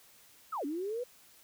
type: linear two-way sweep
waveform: sine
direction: down then up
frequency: 1396.9 to 272.1 to 507 Hz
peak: -33 dBFS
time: 0.52-1.04 s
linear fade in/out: 10 ms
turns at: 0.65 s
effects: white hiss -60 dBFS RMS until 1.43 s